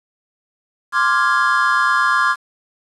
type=chord; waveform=triangle; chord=D half-diminished seventh; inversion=third; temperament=equal; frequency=1046.5 / 1174.7 / 1396.9 / 1661.2 Hz; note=C6 / D6 / F6 / Ab6; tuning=0 / 0 / 0 / 0 cents; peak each=-17 dBFS; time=0.92-2.36 s; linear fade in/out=50 ms; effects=resampled to 24000 Hz + 7-bit